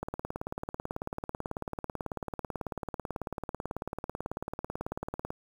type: click train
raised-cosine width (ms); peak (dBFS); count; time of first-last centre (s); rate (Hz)
1; -20; 97; 0.03-5.305; 18.2
effects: 8-bit